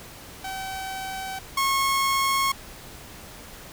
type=tone pair in turn; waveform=sawtooth; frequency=766 / 1089.6 Hz; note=G5 / C#6; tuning=-40 / -30 cents; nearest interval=tritone; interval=610 cents; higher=second; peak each=-27 / -17 dBFS; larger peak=second; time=0.44-1.39 / 1.57-2.52 s; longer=neither; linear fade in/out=5 ms; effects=pink hiss -43 dBFS RMS until 3.72 s